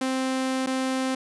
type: tone with dropouts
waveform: sawtooth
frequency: 261.6 Hz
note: C4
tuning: in tune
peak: -20 dBFS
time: 0.01-1.15 s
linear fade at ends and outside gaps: 5 ms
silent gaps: 0.663-0.67 s
effects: resampled to 24000 Hz